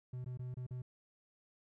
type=tone with dropouts; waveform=triangle; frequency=125.6 Hz; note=B2; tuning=30 cents sharp; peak=-38 dBFS; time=0.13-0.82 s; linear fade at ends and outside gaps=5 ms; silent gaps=0.245-0.26 / 0.374-0.392 / 0.543-0.569 / 0.666-0.708 s; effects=none